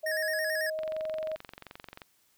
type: tone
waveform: sine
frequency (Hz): 628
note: D#5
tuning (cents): +16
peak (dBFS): -31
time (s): 0.03-1.36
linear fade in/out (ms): 10
type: tone with vibrato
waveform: square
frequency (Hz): 1760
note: A6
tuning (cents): 0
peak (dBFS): -31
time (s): 0.06-0.7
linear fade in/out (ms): 5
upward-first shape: square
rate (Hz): 9.1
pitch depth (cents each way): 80
type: click train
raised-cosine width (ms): 0.3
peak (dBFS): -27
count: 29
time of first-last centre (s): 0.79-2.018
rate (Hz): 22.8
effects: white hiss -68 dBFS RMS until 2.37 s